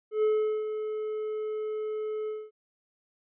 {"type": "tone with ADSR envelope", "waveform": "triangle", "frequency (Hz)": 430.1, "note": "A4", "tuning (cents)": -39, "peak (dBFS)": -19, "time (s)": [0.11, 2.51], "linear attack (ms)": 120, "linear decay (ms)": 410, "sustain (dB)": -9, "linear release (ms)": 230, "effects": ["resampled to 8000 Hz"]}